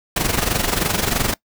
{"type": "noise with amplitude modulation", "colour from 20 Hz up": "pink", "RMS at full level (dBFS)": -17, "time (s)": [0.16, 1.34], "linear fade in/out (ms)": 5, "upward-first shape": "sine", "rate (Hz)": 23.1, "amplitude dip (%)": 70, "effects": ["noise-tail reverb RT60 0.1 s tail -22 dB re dry"]}